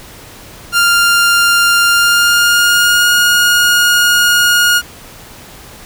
sawtooth tone with pitch glide, 1396.9 to 1432.9 Hz, F6 to F6, 0 to +44 cents, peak -4 dBFS, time 0.72-4.82 s, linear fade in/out 50 ms, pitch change +44 cents, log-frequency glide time 1.87-3.09 s, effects pink hiss -35 dBFS RMS until 5.85 s

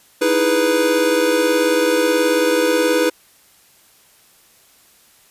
square chord, E major seventh, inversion third, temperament equal, 311.1 / 329.6 / 415.3 / 493.9 Hz, D#4 / E4 / G#4 / B4, 0 / 0 / 0 / 0 cents, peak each -22 / -22 / -23 / -17 dBFS, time 0.21-3.1 s, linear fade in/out 10 ms, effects white hiss -52 dBFS RMS until 5.3 s + resampled to 32000 Hz

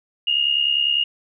sine tone pair together, 2794 / 2864 Hz, F7 / F7, 0 / +43 cents, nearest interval unison, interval 43 cents, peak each -22 / -18 dBFS, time 0.27-1.04 s, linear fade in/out 5 ms, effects none

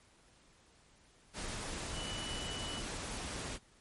sine tone in noise, 2960 Hz, F#7, in tune, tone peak -43 dBFS, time 1.93-2.83 s, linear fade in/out 50 ms, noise pink, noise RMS -41 dBFS, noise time 1.33-3.59 s, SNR -5 dB, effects pink hiss -65 dBFS RMS until 3.8 s + MP3 48 kbps

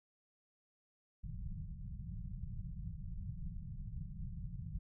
pink low-pass noise, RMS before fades -44 dBFS, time 1.23-4.79 s, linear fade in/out 5 ms, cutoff 190 Hz, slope 96 dB/octave, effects none

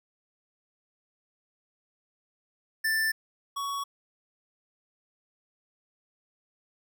square tone pair in turn, 1771 / 1119.5 Hz, A6 / C#6, +11 / +17 cents, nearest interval minor sixth, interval 794 cents, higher first, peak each -25 / -31 dBFS, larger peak first, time 2.84-3.12 / 3.56-3.84 s, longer neither, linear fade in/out 10 ms, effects none

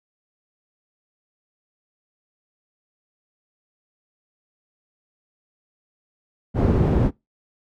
white low-pass noise, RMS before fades -18 dBFS, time 6.54-7.11 s, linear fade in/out 50 ms, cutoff 260 Hz, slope 12 dB/octave, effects noise-tail reverb RT60 0.2 s tail -23 dB re dry

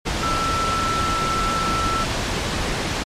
sine tone in noise, 1331 Hz, E6, 16 cents sharp, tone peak -21 dBFS, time 0.22-2.05 s, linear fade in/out 20 ms, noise pink, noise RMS -23 dBFS, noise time 0.05-3.04 s, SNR -1 dB, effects low-pass 6000 Hz 12 dB/octave + MP3 64 kbps

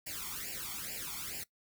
white noise with flanger, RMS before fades -41 dBFS, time 0.06-1.44 s, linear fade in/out 10 ms, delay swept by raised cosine 0.4 to 0.92 ms, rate 2.3 Hz, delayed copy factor +0.9, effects noise-tail reverb RT60 0.1 s tail -20 dB re dry

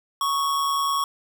square tone with amplitude modulation, 1109 Hz, C#6, in tune, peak -20 dBFS, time 0.21-1.04 s, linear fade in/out 2 ms, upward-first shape sine, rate 150 Hz, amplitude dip 40%, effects none

